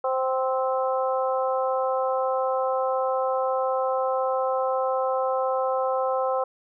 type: harmonic tone with a mistuned harmonic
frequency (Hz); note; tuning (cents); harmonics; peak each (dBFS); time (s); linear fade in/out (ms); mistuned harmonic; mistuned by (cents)
261.6; C4; 0; 2 / 3 / 4 / 5; -24 / -28 / -30 / -32; 0.04-6.44; 5; 3; -16
effects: none